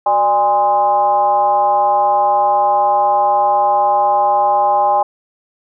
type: tone with frequency modulation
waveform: sine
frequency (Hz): 817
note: G#5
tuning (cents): -29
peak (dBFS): -10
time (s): 0.06-5.03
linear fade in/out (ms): 5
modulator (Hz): 222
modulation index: 0.85
effects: none